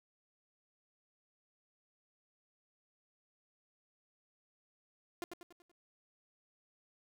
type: tone with echo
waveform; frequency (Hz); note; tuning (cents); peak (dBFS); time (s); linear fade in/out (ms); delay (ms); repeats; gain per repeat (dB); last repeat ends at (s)
sawtooth; 349.2; F4; 0; -34; 5.22-5.24; 0; 95; 5; -6; 5.715
effects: none